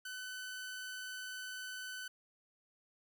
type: tone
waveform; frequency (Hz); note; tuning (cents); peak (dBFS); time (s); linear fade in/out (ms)
sawtooth; 1508; F#6; +32; -39; 0.05-2.08; 5
effects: none